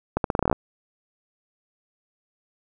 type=accelerating click train; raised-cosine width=1 ms; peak=-7 dBFS; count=11; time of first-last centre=0.17-0.528 s; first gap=72 ms; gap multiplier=0.83; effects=none